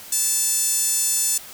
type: tone with high-pass filter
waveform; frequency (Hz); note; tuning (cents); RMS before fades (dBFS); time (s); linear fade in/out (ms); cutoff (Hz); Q
sawtooth; 880; A5; 0; -21; 0.12-1.38; 5; 7600; 2.4
effects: white hiss -40 dBFS RMS until 1.53 s